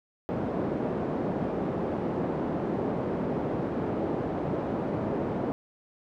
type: band-pass noise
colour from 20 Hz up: pink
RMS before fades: -30 dBFS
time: 0.29-5.52 s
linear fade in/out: 0 ms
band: 190 to 580 Hz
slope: 12 dB/octave
effects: none